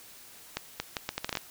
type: accelerating click train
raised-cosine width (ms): 0.2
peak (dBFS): -13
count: 10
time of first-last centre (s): 0.57-1.372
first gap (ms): 230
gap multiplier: 0.73
effects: white hiss -51 dBFS RMS until 1.5 s